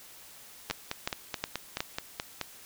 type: two click trains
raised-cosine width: 0.2 ms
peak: -12 / -14 dBFS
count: 4 / 9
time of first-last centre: 0.71-1.805 / 0.7-2.413 s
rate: 2.74 / 4.67 Hz
effects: white hiss -51 dBFS RMS until 2.65 s